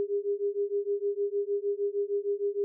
sine beating tone pair, 401.7 / 408.2 Hz, G4 / G#4, +42 / -30 cents, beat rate 6.5 Hz, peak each -30 dBFS, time 0-2.64 s, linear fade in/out 0 ms, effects none

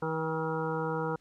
harmonic tone with a mistuned harmonic, 160 Hz, D#3, 49 cents sharp, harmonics 1 / 2 / 3 / 5 / 6 / 7 / 8 / 9, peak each -35 / -39 / -33 / -40 / -38 / -48 / -41 / -41 dBFS, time 0.02-1.16 s, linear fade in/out 5 ms, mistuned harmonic 9, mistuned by -46 cents, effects pink hiss -68 dBFS RMS until 1.2 s + low-pass 9000 Hz 12 dB/octave

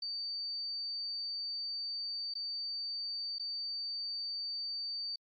sine tone with dropouts, 4601 Hz, D8, 36 cents flat, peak -36 dBFS, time 0.02-5.16 s, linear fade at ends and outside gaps 5 ms, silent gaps 2.339-2.352 / 3.385-3.395 s, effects AAC 64 kbps

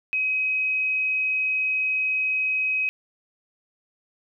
sine tone, 2534 Hz, D#7, 31 cents sharp, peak -21 dBFS, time 0.13-2.89 s, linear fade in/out 0 ms, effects none

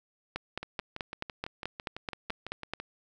two click trains, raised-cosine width 0.3 ms, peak -22 / -17 dBFS, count 14 / 12, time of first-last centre 0.63-2.8 / 0.36-2.736 s, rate 5.99 / 4.63 Hz, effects none

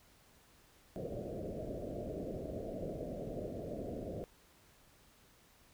white low-pass noise, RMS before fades -42 dBFS, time 0.96-4.24 s, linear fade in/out 0 ms, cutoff 670 Hz, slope 96 dB/octave, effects pink hiss -65 dBFS RMS until 5.73 s

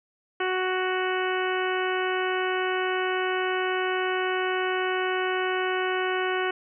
harmonic tone, 370.9 Hz, F#4, 4 cents sharp, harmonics 1 / 2 / 3 / 4 / 5 / 6 / 7 / 8, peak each -27 / -32 / -33 / -31 / -35 / -37 / -39 / -37 dBFS, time 0.4-6.51 s, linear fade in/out 5 ms, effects none

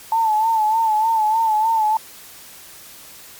sine tone with vibrato, 880 Hz, A5, in tune, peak -14 dBFS, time 0.12-1.97 s, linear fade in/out 2 ms, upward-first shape sine, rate 3.3 Hz, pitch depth 60 cents each way, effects white hiss -41 dBFS RMS until 3.39 s + MP3 96 kbps

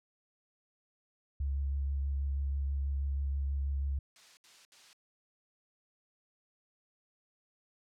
sine tone with vibrato, 69.3 Hz, C#2, in tune, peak -30 dBFS, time 1.4-3.99 s, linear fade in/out 5 ms, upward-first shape triangle, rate 6.2 Hz, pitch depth 22 cents each way
blue noise bursts, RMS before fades -50 dBFS, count 3, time 4.16-4.93 s, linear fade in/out 0 ms, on 210 ms, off 70 ms
effects low-pass 5000 Hz 12 dB/octave

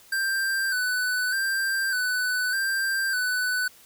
square tone with vibrato, 1537 Hz, G6, 35 cents flat, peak -24 dBFS, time 0.12-3.68 s, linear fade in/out 5 ms, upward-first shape square, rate 0.83 Hz, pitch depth 46 cents each way, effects white hiss -53 dBFS RMS until 3.85 s

